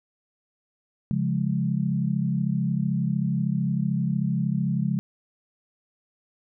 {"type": "chord", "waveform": "sine", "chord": "Db major", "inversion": "none", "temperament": "equal", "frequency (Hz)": [138.59, 174.61, 207.7], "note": ["Db3", "F3", "Ab3"], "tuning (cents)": [0, 0, 0], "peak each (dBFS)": [-26, -26, -27], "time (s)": [1.11, 4.99], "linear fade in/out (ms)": 0, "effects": []}